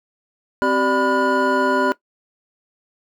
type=tone cluster; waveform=triangle; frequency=261.8 / 386 / 590 / 993 / 1439 Hz; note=C4 / G4 / D5 / B5 / F#6; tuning=+1 / -27 / +8 / +9 / -49 cents; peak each=-20 dBFS; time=0.62-1.92 s; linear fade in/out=0 ms; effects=noise-tail reverb RT60 0.1 s tail -18 dB re dry